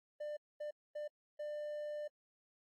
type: tone bursts at uneven times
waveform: triangle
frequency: 596 Hz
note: D5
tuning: 25 cents sharp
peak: -38 dBFS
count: 4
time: 0.2-0.37 / 0.6-0.71 / 0.95-1.08 / 1.39-2.08 s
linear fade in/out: 10 ms
effects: AAC 48 kbps